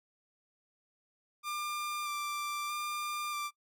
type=tone with vibrato; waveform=sawtooth; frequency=1188 Hz; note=D6; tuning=20 cents sharp; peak=-31 dBFS; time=1.43-3.51 s; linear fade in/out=50 ms; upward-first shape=square; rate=0.79 Hz; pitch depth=13 cents each way; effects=noise-tail reverb RT60 0.1 s tail -20 dB re dry